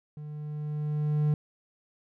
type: tone with level ramp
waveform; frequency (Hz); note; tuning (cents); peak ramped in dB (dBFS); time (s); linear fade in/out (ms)
triangle; 150; D3; +37; -36 to -19; 0.17-1.34; 2
effects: none